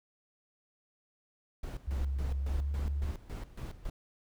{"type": "noise with tremolo", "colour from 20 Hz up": "brown", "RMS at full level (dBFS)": -39, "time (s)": [1.63, 3.9], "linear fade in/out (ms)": 5, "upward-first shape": "square", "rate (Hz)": 3.6, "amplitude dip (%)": 80}
{"type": "tone with pitch glide", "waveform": "sine", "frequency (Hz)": [68, 71.3], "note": ["C#2", "C#2"], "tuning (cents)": [-33, 49], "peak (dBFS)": -30, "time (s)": [1.87, 3.12], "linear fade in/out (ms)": 10, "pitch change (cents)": 82, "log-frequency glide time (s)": [2.41, 2.73]}
{"effects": []}